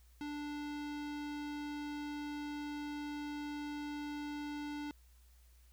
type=tone with low-pass filter; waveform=square; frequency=293.7 Hz; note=D4; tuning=in tune; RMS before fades=-42 dBFS; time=0.21-4.91 s; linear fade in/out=0 ms; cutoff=4600 Hz; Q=0.95; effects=added 60 Hz sine -60 dBFS peak until 5.72 s + white hiss -71 dBFS RMS until 5.72 s